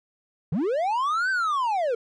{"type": "linear two-way sweep", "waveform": "triangle", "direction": "up then down", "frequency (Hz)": [130.81, 1571, 445.1], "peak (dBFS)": -20, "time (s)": [0.52, 1.95], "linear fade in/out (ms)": 5, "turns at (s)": 1.3, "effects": ["resampled to 22050 Hz"]}